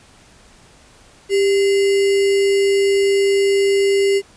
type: tone with sample-and-hold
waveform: sine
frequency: 395.3 Hz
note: G4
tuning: 15 cents sharp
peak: -12 dBFS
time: 1.29-4.22 s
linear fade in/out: 50 ms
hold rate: 2450 Hz
effects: pink hiss -48 dBFS RMS until 4.36 s + resampled to 22050 Hz